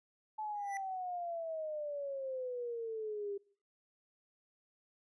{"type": "exponential sweep", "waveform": "sine", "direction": "down", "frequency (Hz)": [868, 396.7], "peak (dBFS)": -37, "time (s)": [0.38, 3.38], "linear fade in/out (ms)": 10}
{"type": "tone with exponential growth", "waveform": "square", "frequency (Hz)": 1975.5, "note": "B6", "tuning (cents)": 0, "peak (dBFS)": -39, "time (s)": [0.55, 0.77], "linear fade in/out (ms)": 1, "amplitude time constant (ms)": 46}
{"effects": ["noise-tail reverb RT60 0.5 s tail -24 dB re dry", "resampled to 22050 Hz"]}